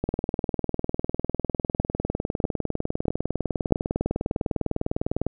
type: two click trains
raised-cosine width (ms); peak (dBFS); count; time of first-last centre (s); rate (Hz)
2; -9 / -11; 4 / 105; 1.8-3.723 / 0.04-5.266; 1.56 / 19.9
effects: none